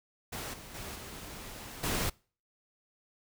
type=noise with level steps; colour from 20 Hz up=pink; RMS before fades=-39 / -48 / -42 / -45 / -32 dBFS; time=0.32-2.1 s; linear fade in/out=10 ms; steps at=0.53 / 0.74 / 0.95 / 1.83 s; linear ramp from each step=10 ms; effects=noise-tail reverb RT60 0.4 s tail -25 dB re dry